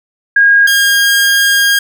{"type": "tone pair in turn", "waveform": ["sine", "sawtooth"], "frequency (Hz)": [1631, 1619.7], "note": ["G#6", "G#6"], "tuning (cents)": [-32, -44], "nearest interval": "unison", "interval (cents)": 12, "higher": "first", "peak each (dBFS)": -4, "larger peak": "neither", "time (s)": [[0.36, 0.67], [0.67, 1.79]], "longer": "second", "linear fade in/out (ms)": 5, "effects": []}